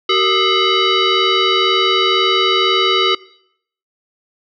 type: tone with frequency modulation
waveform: sine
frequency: 1304 Hz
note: E6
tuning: 19 cents flat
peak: -11 dBFS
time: 0.09-3.15 s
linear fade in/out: 5 ms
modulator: 842 Hz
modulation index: 3.2
effects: noise-tail reverb RT60 0.7 s tail -21 dB re dry